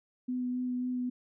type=tone with vibrato; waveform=sine; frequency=250 Hz; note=B3; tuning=21 cents sharp; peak=-30 dBFS; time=0.28-1.1 s; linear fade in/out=10 ms; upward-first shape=sine; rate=3.7 Hz; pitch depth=12 cents each way; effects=none